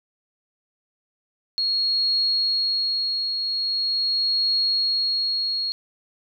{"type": "tone with tremolo", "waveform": "sine", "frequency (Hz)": 4301, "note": "C8", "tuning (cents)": 47, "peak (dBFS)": -18, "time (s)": [1.58, 5.72], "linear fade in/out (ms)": 0, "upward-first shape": "triangle", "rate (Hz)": 0.42, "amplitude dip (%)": 45, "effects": []}